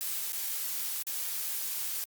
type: noise with dropouts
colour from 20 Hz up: blue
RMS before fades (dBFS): -34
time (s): 0.01-2.04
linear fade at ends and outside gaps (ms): 0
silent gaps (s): 0.321-0.331 / 1.025-1.069
effects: Opus 48 kbps